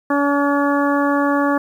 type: harmonic tone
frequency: 284.6 Hz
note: C#4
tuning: 46 cents sharp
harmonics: 1 / 2 / 3 / 4 / 5 / 6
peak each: -17 / -21 / -24 / -22 / -27 / -26 dBFS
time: 0.1-1.58 s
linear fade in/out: 5 ms
effects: 8-bit